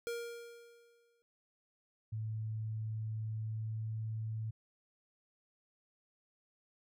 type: tone with exponential decay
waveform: square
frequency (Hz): 470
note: A#4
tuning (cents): +14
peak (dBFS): -36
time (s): 0.07-1.22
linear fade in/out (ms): 0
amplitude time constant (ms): 250
type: tone with pitch glide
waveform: sine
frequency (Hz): 109.6 to 110.3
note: A2 to A2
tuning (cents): -6 to +5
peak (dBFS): -36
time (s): 2.12-4.51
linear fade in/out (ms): 10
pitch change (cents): +11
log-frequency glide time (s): 3.33-3.87
effects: none